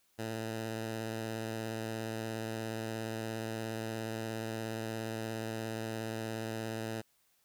10% pulse tone with vibrato, 111.8 Hz, A2, 28 cents sharp, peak -28 dBFS, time 0.18-7.02 s, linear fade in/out 20 ms, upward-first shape sine, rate 17 Hz, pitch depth 18 cents each way, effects white hiss -72 dBFS RMS until 7.44 s

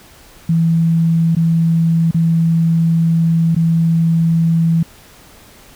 sine tone with dropouts, 165 Hz, E3, 2 cents sharp, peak -10 dBFS, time 0.49-4.83 s, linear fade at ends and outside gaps 5 ms, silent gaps 1.351-1.366 / 2.111-2.144 / 3.549-3.563 s, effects pink hiss -43 dBFS RMS until 5.75 s

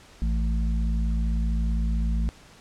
harmonic tone, 55.5 Hz, A1, 16 cents sharp, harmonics 1 / 3 / 4, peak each -22 / -32 / -34 dBFS, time 0.22-2.29 s, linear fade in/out 0 ms, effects pink hiss -51 dBFS RMS until 2.6 s + low-pass 8000 Hz 12 dB/octave

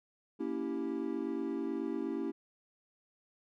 triangle chord, A# diminished seventh, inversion none, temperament equal with one note detuned, 233.1 / 280.7 / 329.6 / 392 Hz, A#3 / C#4 / E4 / G4, 0 / +22 / 0 / 0 cents, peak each -39 / -36 / -36 / -38 dBFS, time 0.39-2.32 s, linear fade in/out 20 ms, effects none

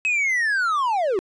triangle linear sweep, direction down, 2580 to 349.2 Hz, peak -17 dBFS, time 0.05-1.19 s, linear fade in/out 0 ms, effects resampled to 22050 Hz

